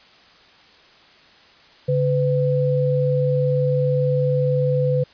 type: tone pair together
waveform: sine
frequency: 141.15 / 503 Hz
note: C#3 / B4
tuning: +32 / +32 cents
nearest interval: octave + minor seventh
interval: 2200 cents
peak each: -19 dBFS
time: 1.88-5.04 s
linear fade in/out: 10 ms
effects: white hiss -50 dBFS RMS until 5.13 s + resampled to 11025 Hz